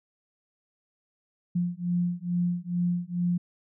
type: beating tone pair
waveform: sine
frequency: 174.61 / 176.91 Hz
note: F3 / F3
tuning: 0 / +23 cents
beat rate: 2.3 Hz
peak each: -28 dBFS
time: 1.55-3.38 s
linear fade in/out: 10 ms
effects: none